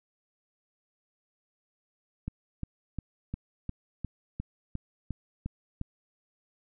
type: click train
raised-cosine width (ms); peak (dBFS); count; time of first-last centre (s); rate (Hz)
5; -21; 11; 2.28-5.814; 2.83
effects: none